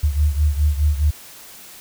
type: beating tone pair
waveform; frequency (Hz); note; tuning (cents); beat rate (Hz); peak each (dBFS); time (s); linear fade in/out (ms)
sine; 73.1 / 77.9; D2 / D#2; -7 / +3; 4.8; -16 / -20; 0.03-1.11; 10
effects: white hiss -41 dBFS RMS until 1.8 s